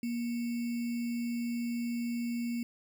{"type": "tone with sample-and-hold", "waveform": "sine", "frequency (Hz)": 236.7, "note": "A#3", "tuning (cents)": 27, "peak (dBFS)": -31, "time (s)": [0.03, 2.63], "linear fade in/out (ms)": 2, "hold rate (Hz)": 2450, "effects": []}